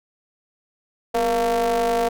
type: ring-modulated tone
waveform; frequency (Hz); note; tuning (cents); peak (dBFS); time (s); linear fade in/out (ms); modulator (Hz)
square; 111.5; A2; +23; -16; 1.14-2.09; 10; 583
effects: none